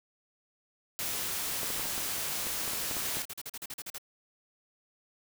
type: noise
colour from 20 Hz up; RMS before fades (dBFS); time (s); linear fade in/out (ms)
white; -34; 0.99-3.22; 0
type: clicks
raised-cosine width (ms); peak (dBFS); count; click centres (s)
1; -26; 11; 1.632 / 1.704 / 1.796 / 1.857 / 1.979 / 2.468 / 2.678 / 2.734 / 2.912 / 2.968 / 3.17
type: noise bursts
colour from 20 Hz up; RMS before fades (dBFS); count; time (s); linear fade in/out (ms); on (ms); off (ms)
white; -40; 13; 2.97-3.983; 5; 41; 40
effects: none